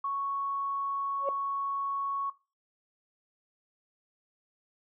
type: tone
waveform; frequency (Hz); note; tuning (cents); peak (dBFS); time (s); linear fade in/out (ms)
sine; 1108.7; C#6; 0; -29; 0.04-2.3; 5
type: tone with exponential growth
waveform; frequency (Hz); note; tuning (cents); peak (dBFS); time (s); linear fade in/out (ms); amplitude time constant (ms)
sine; 556; C#5; +5; -23; 1.18-1.29; 2; 23
effects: noise-tail reverb RT60 0.3 s tail -18 dB re dry + tanh soft clip ceiling -17 dBFS